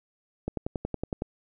click train, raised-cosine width 2 ms, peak -16 dBFS, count 9, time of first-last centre 0.48-1.221 s, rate 10.8 Hz, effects none

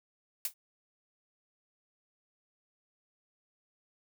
blue noise with exponential decay, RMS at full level -28 dBFS, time 0.45-0.54 s, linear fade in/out 2 ms, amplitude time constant 18 ms, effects none

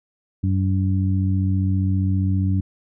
harmonic tone, 95 Hz, F#2, 46 cents sharp, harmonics 1 / 2 / 3, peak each -18 / -24 / -28 dBFS, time 0.43-2.61 s, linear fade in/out 10 ms, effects none

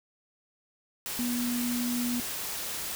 sine tone in noise, 242.6 Hz, B3, 31 cents flat, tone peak -28 dBFS, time 1.19-2.2 s, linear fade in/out 0 ms, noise white, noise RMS -35 dBFS, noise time 1.06-2.95 s, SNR +4 dB, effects none

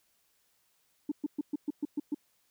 sine tone bursts, 293.8 Hz, D4, 1 cent sharp, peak -27 dBFS, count 8, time 1.09-2.146 s, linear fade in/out 5 ms, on 27 ms, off 120 ms, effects tanh soft clip ceiling -24 dBFS + white hiss -72 dBFS RMS until 2.5 s

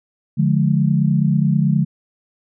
sine chord, D diminished, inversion none, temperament just, 146.83 / 176.2 / 211.4 Hz, D3 / F3 / Ab3, 0 / +16 / +31 cents, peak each -16 / -18 / -19 dBFS, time 0.37-1.85 s, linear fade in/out 20 ms, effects none

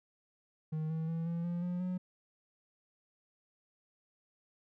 triangle tone with pitch steps, 156.5 / 160.53 / 164.66 / 168.9 / 173.25 / 177.71 / 182.28 Hz, D#3 / E3 / E3 / E3 / F3 / F3 / F#3, +10 / -46 / -2 / +42 / -14 / +30 / -26 cents, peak -31 dBFS, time 0.72-1.98 s, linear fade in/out 10 ms, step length 180 ms, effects none

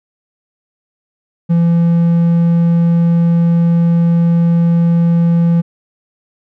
triangle tone, 169.2 Hz, E3, 45 cents sharp, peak -6 dBFS, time 1.49-5.62 s, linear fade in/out 20 ms, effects none

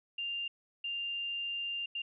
sine tone bursts at uneven times, 2794 Hz, F7, in tune, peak -34 dBFS, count 3, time 0.18-0.48 / 0.84-1.86 / 1.95-2.02 s, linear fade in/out 5 ms, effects none

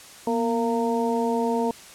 harmonic tone with a mistuned harmonic, 230 Hz, A#3, 23 cents flat, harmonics 1 / 2 / 3 / 4, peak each -25 / -25 / -30 / -28 dBFS, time 0.27-1.71 s, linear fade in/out 2 ms, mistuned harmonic 1, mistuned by +62 cents, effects white hiss -45 dBFS RMS until 1.94 s + low-pass 10000 Hz 12 dB/octave

